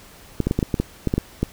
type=clicks; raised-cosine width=3 ms; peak=-6 dBFS; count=11; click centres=0.403 / 0.47 / 0.511 / 0.59 / 0.628 / 0.742 / 0.8 / 1.073 / 1.139 / 1.18 / 1.43 s; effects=pink hiss -46 dBFS RMS until 1.52 s